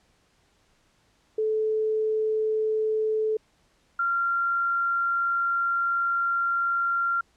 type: tone pair in turn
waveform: sine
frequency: 434.9 / 1380.7 Hz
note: A4 / F6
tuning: -20 / -20 cents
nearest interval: octave + minor sixth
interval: 2000 cents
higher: second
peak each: -22 dBFS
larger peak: neither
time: 1.38-3.37 / 3.99-7.21 s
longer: second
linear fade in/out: 5 ms
effects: pink hiss -65 dBFS RMS until 7.36 s + low-pass 8000 Hz 12 dB/octave